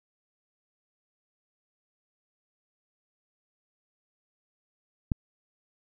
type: click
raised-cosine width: 5 ms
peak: -13 dBFS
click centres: 5.118 s
effects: none